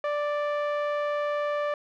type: tone with low-pass filter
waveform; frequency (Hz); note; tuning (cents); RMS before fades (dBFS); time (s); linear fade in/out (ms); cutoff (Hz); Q
sawtooth; 587.3; D5; 0; -28; 0.04-1.74; 2; 1700; 0.88
effects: none